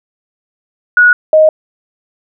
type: tone pair in turn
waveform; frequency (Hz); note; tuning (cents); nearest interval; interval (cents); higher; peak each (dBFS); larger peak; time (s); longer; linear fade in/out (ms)
sine; 1459 / 624.2; F#6 / D#5; -25 / +5; octave + minor third; 1470; first; -3; neither; 0.97-1.13 / 1.33-1.49; neither; 2
effects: none

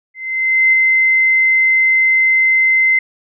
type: tone with ADSR envelope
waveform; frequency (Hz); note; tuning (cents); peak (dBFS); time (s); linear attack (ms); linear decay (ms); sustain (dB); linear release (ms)
sine; 2068; C7; -21; -7; 0.14-2.99; 590; 4; -2; 5
effects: none

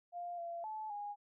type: tone with pitch steps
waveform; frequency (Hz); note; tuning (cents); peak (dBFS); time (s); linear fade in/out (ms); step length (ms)
sine; 700 / 683 / 866 / 822; F5 / F5 / A5 / G#5; +4 / -39 / -28 / -18; -40; 0.12-1.16; 50; 260
effects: none

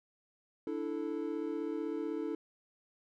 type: chord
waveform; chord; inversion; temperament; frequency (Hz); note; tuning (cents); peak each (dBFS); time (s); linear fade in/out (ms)
triangle; D suspended second; none; equal; 293.7 / 329.6 / 440; D4 / E4 / A4; 0 / 0 / 0; -37 / -36 / -37; 0.67-2.35; 2
effects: none

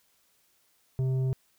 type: tone with tanh clipping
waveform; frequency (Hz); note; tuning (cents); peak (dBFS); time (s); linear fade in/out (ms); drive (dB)
triangle; 130.81; C3; 0; -26; 0.99-1.33; 0; 12
effects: white hiss -68 dBFS RMS until 1.58 s

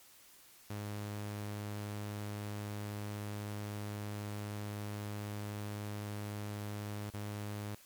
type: tone with dropouts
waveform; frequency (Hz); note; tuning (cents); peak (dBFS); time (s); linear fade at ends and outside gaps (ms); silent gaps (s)
sawtooth; 103.83; G#2; 0; -35; 0.7-7.75; 5; 7.102-7.137
effects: white hiss -60 dBFS RMS until 7.85 s + MP3 96 kbps

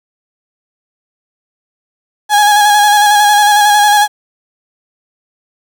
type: tone with vibrato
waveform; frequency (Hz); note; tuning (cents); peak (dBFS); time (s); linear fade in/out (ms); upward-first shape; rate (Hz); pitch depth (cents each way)
35% pulse; 830.6; G#5; 0; -4; 2.29-4.08; 50; square; 11; 23
effects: 7-bit

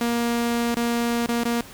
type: tone with dropouts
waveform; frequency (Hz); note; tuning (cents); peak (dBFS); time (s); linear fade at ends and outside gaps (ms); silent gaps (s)
sawtooth; 235.8; A#3; +20; -17; 0.01-1.61; 2; 0.746-0.768 / 1.262-1.288 / 1.436-1.453
effects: pink hiss -43 dBFS RMS until 1.73 s

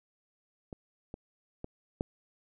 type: clicks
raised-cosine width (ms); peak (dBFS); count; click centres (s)
2; -28 / -27 / -25 / -17; 4; 0.728 / 1.141 / 1.644 / 2.009
effects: none

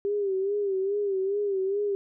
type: tone with vibrato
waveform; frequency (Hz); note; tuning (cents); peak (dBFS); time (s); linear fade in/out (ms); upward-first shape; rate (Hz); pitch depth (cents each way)
sine; 395.7; G4; +16; -24; 0.05-1.95; 0; sine; 2.4; 78
effects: none

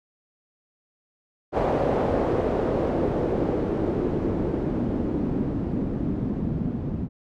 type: noise with low-pass filter sweep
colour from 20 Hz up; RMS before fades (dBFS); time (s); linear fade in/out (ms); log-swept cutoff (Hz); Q
white; -25; 1.52-7.09; 50; 600 to 200; 1.7
effects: none

